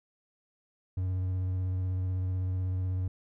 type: tone with vibrato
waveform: triangle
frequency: 92.5 Hz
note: F#2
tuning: in tune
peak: -26 dBFS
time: 0.97-3.08 s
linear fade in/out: 5 ms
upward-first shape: sine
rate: 16 Hz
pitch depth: 17 cents each way
effects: none